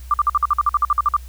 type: tone bursts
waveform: sine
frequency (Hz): 1183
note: D6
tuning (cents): +12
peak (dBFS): -12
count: 14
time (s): 0.11-1.166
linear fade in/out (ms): 2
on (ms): 29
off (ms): 50
effects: added 62 Hz sine -33 dBFS peak until 1.28 s + white hiss -49 dBFS RMS until 1.28 s